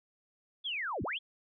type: linear two-way sweep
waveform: sine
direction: down then up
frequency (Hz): 3500 to 54.9 to 3500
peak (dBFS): -33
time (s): 0.64-1.19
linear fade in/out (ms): 20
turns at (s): 1.03
effects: none